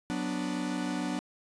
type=chord; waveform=45% pulse; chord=B minor; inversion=second; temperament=equal; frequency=185 / 246.9 / 293.7 Hz; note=F#3 / B3 / D4; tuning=0 / 0 / 0 cents; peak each=-36 / -35 / -34 dBFS; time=0.1-1.19 s; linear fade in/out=0 ms; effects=resampled to 22050 Hz